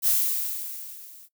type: noise with level ramp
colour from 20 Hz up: violet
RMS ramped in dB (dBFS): -19 to -49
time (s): 0.02-1.29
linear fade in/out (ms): 50
effects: noise-tail reverb RT60 0.1 s tail -18 dB re dry